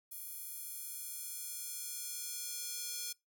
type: tone with high-pass filter sweep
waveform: square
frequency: 477.7 Hz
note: A#4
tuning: 42 cents sharp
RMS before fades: -43 dBFS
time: 0.11-3.13 s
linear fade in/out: 10 ms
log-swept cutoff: 12000 to 5500 Hz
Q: 1.1
effects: noise-tail reverb RT60 0.2 s tail -24 dB re dry